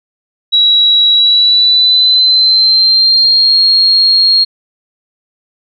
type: tone with pitch glide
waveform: sine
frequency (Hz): 3885 to 4261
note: B7 to C8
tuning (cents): -29 to +31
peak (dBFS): -5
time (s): 0.52-4.45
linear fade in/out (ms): 20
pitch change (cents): +160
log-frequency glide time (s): 1.12-3.59
effects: none